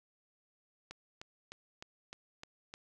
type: click train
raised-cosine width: 0.2 ms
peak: -28 dBFS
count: 7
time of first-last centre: 0.91-2.739 s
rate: 3.28 Hz
effects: none